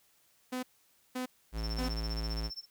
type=tone bursts; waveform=sawtooth; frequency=253.5 Hz; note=B3; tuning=45 cents sharp; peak=-30 dBFS; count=3; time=0.52-1.89 s; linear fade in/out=10 ms; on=110 ms; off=520 ms
type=tone; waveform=square; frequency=54.8 Hz; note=A1; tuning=6 cents flat; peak=-34 dBFS; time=1.52-2.51 s; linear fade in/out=50 ms
type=tone with tremolo; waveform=triangle; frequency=5370 Hz; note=E8; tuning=31 cents sharp; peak=-36 dBFS; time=1.57-2.66 s; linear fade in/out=50 ms; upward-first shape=sine; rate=15 Hz; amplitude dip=100%
effects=white hiss -68 dBFS RMS until 2.7 s